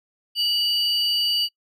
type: tone pair together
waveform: triangle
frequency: 2933 / 4629 Hz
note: F#7 / D8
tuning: -16 / -26 cents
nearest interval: minor sixth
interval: 790 cents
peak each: -21 dBFS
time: 0.35-1.49 s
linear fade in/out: 50 ms
effects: noise-tail reverb RT60 0.1 s tail -25 dB re dry